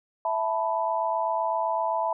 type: chord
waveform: sine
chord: E suspended fourth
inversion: none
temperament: equal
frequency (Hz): 659.3 / 880 / 987.8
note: E5 / A5 / B5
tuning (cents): 0 / 0 / 0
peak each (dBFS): -28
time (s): 0.25-2.13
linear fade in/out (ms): 2
effects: none